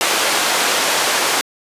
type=band-pass noise; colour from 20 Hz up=pink; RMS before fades=-17 dBFS; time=0.01-1.41 s; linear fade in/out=0 ms; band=560 to 10000 Hz; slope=12 dB/octave; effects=resampled to 32000 Hz